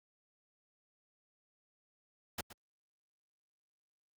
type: noise with echo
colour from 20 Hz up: pink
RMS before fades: -38 dBFS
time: 2.38-2.41 s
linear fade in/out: 5 ms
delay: 120 ms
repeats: 1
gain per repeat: -14 dB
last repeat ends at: 2.53 s
effects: high-pass 60 Hz 12 dB/octave + Opus 48 kbps